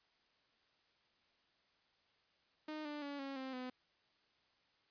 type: tone with pitch steps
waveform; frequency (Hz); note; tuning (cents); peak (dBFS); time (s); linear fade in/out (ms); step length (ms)
sawtooth; 307.4 / 295.7 / 284.5 / 273.7 / 263.3 / 253.3; D#4 / D4 / C#4 / C#4 / C4 / B3; -21 / +12 / +45 / -22 / +11 / +44; -39; 2.68-3.7; 5; 170
effects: white hiss -75 dBFS RMS until 4.9 s + resampled to 11025 Hz